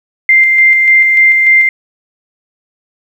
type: tone with tremolo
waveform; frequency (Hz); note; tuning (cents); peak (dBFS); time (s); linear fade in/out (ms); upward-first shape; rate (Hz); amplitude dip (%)
sine; 2093; C7; 0; -3; 0.29-1.69; 2; square; 3.4; 30
effects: 7-bit